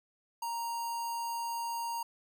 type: tone with notch filter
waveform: square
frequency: 932.3 Hz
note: A#5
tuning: in tune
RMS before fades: -36 dBFS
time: 0.42-2.03 s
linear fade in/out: 5 ms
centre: 2300 Hz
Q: 1.1
effects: none